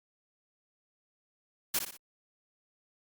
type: noise with echo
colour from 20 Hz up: white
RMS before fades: -29 dBFS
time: 1.74-1.79 s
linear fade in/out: 5 ms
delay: 60 ms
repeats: 3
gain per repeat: -7 dB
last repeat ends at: 1.97 s
effects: Opus 48 kbps